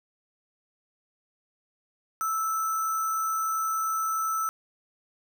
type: tone with sample-and-hold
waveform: sine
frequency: 1318.5 Hz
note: E6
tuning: in tune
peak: -25 dBFS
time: 2.21-4.49 s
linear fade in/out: 0 ms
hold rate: 7350 Hz
effects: none